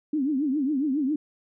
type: tone with vibrato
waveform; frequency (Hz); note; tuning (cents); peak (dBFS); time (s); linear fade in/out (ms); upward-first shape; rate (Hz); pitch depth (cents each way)
sine; 282.5; C#4; +33; -22; 0.13-1.16; 5; triangle; 7.3; 210
effects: none